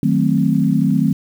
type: chord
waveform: sine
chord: D# diminished seventh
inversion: none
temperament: equal with one note detuned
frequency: 155.56 / 185.75 / 220 / 261.6 Hz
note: D#3 / F#3 / A3 / C4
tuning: 0 / +7 / 0 / 0 cents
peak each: -18 dBFS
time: 0.03-1.13 s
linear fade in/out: 2 ms
effects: 7-bit